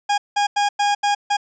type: tone bursts at uneven times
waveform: 40% pulse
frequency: 818 Hz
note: G#5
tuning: 26 cents flat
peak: -15 dBFS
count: 6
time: 0.09-0.18 / 0.36-0.47 / 0.56-0.69 / 0.79-0.95 / 1.03-1.15 / 1.3-1.37 s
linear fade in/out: 10 ms
effects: resampled to 16000 Hz + 9-bit